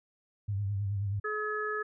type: tone with vibrato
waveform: sine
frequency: 100.3 Hz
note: G2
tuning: 40 cents sharp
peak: -29 dBFS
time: 0.48-1.2 s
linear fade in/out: 10 ms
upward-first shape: sine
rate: 9.4 Hz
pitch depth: 62 cents each way
type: harmonic tone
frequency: 425.5 Hz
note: G#4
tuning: 42 cents sharp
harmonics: 1 / 3 / 4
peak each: -35 / -35 / -35 dBFS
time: 1.24-1.83 s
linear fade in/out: 10 ms
effects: none